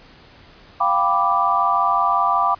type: chord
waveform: sine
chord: G dominant seventh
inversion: third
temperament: equal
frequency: 698.5 / 784 / 987.8 / 1174.7 Hz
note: F5 / G5 / B5 / D6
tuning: 0 / 0 / 0 / 0 cents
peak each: -23 / -22 / -21 / -18 dBFS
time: 0.8-2.55 s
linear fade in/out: 10 ms
effects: pink hiss -47 dBFS RMS until 2.59 s + resampled to 11025 Hz